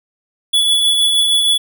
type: tone with tremolo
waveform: square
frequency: 3417 Hz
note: G#7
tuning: 49 cents sharp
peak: -10 dBFS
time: 0.53-1.58 s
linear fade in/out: 10 ms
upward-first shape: triangle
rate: 6.4 Hz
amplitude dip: 35%
effects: none